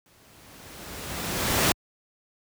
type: noise with exponential growth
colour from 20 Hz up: pink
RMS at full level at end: -19 dBFS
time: 0.06-1.72 s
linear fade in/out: 1 ms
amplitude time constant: 360 ms
effects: high-pass 60 Hz 12 dB/octave